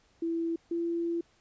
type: tone pair in turn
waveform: sine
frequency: 332.2 / 338.4 Hz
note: E4 / E4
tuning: +13 / +45 cents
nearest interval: unison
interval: 32 cents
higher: second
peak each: -28 dBFS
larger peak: neither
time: 0.22-0.56 / 0.71-1.21 s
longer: second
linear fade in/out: 5 ms
effects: pink hiss -66 dBFS RMS until 1.4 s + resampled to 16000 Hz